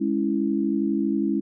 sine chord, C# minor, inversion second, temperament equal, 207.7 / 277.2 / 329.6 Hz, G#3 / C#4 / E4, 0 / 0 / 0 cents, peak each -25 dBFS, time 0-1.41 s, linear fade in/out 20 ms, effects none

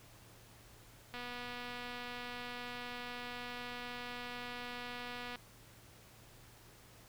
click train, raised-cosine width 0.3 ms, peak -29 dBFS, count 1030, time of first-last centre 1.14-5.357 s, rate 244 Hz, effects added 114 Hz sine -63 dBFS peak until 7.08 s + pink hiss -60 dBFS RMS until 7.08 s

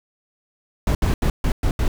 brown noise bursts at uneven times, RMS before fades -18 dBFS, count 6, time 0.87-0.95 / 1.02-1.14 / 1.22-1.3 / 1.44-1.52 / 1.63-1.71 / 1.79-1.88 s, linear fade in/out 2 ms, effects none

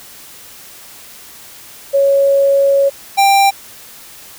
sine / square tone pair in turn, 554.4 / 789.9 Hz, C#5 / G5, 0 / +13 cents, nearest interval tritone, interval 613 cents, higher second, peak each -8 dBFS, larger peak neither, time 1.93-2.9 / 3.17-3.51 s, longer first, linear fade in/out 20 ms, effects white hiss -37 dBFS RMS until 4.38 s

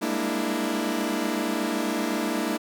sawtooth tone cluster, 199.5 / 207.5 / 233.1 / 296.6 / 329.5 Hz, G3 / G#3 / A#3 / D4 / E4, +31 / -1 / 0 / +17 / -1 cents, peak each -35 / -29 / -26 / -26 / -26 dBFS, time 0.01-2.58 s, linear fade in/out 20 ms, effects none

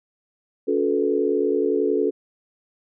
sine tone cluster, 282.7 / 361.4 / 432 / 483.3 Hz, C#4 / F#4 / A4 / B4, +34 / -41 / -32 / -38 cents, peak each -25 / -24 / -21 / -28 dBFS, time 0.67-2.11 s, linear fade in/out 20 ms, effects none

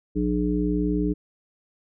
harmonic tone, 59.9 Hz, A#1, 48 cents sharp, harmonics 1 / 3 / 5 / 7, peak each -28 / -26 / -24 / -30 dBFS, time 0.15-1.14 s, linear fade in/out 20 ms, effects none

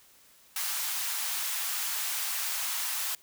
white high-pass noise, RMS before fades -32 dBFS, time 0.56-3.15 s, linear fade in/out 2 ms, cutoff 810 Hz, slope 24 dB/octave, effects white hiss -59 dBFS RMS until 3.22 s

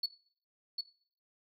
sine tone with echo, 4419 Hz, C#8, 6 cents flat, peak -28 dBFS, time 0.03-0.06 s, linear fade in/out 5 ms, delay 750 ms, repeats 1, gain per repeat -4 dB, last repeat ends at 0.81 s, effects noise-tail reverb RT60 0.5 s tail -17 dB re dry + tanh soft clip ceiling -27 dBFS

